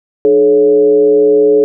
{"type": "tone with frequency modulation", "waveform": "sine", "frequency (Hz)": 427.9, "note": "A4", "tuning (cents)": -48, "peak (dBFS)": -5, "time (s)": [0.25, 1.64], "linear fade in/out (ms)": 0, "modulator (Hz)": 126, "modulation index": 0.56, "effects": []}